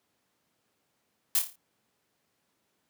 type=noise with echo; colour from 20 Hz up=blue; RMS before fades=-24 dBFS; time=1.35-1.39 s; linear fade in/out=2 ms; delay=28 ms; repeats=6; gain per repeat=-6 dB; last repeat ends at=1.558 s; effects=pink hiss -75 dBFS RMS until 2.89 s + high-pass 150 Hz 12 dB/octave